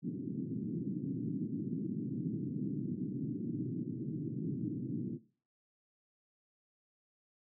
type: band-pass noise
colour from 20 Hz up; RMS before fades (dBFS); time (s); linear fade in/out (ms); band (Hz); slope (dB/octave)
white; -38; 0.02-5.19; 50; 120 to 320; 48
effects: noise-tail reverb RT60 0.4 s tail -18 dB re dry